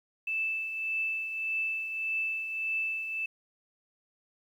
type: tone with tremolo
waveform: sine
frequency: 2637 Hz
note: E7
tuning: in tune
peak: -27 dBFS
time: 0.27-3.26 s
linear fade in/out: 5 ms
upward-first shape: triangle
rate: 1.7 Hz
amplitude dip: 55%
effects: 10-bit